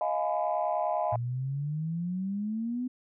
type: chord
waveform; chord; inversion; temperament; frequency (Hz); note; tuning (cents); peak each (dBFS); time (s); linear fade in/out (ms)
sine; F half-diminished seventh; third; just; 628.6 / 698.5 / 838.1 / 1005.8; Eb5 / F5 / Ab5 / Cb6; +18 / 0 / +16 / +31; -30 / -30 / -32 / -35; 0.01-1.16; 2
type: exponential sweep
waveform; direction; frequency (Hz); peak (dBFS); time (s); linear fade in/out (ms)
sine; up; 114.5 to 255.4; -29; 1.12-2.88; 10
effects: tanh soft clip ceiling -17 dBFS